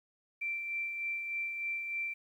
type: tone with tremolo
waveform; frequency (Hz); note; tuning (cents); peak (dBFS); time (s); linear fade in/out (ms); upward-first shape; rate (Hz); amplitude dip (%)
sine; 2348; D7; -1; -32; 0.41-2.14; 10; sine; 3.3; 40
effects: 11-bit